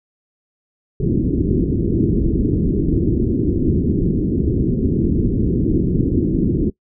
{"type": "low-pass noise", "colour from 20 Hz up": "white", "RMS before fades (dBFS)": -17, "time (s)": [1, 6.7], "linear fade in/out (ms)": 5, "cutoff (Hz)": 370, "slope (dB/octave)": 48, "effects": ["noise-tail reverb RT60 0.1 s tail -20 dB re dry"]}